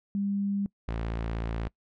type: tone pair in turn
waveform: sine / sawtooth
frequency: 200 / 56.35 Hz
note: G3 / A1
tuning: +35 / +42 cents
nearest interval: octave + minor seventh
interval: 2193 cents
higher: first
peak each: -26 dBFS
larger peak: neither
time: 0.15-0.66 / 0.88-1.68 s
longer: second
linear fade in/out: 0 ms
effects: noise-tail reverb RT60 0.1 s tail -23 dB re dry + low-pass 3000 Hz 12 dB/octave